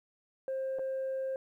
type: tone with dropouts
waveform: sine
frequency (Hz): 530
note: C5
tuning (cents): +22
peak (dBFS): -30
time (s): 0.48-1.36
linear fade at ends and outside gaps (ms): 1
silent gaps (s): 0.787-0.793
effects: tanh soft clip ceiling -30 dBFS + 12-bit